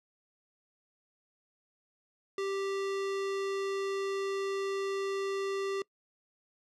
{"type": "tone", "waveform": "square", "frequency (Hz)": 392, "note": "G4", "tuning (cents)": 0, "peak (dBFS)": -32, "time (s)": [2.38, 5.82], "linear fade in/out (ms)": 2, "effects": ["noise-tail reverb RT60 0.1 s tail -23 dB re dry", "low-pass 6000 Hz 12 dB/octave"]}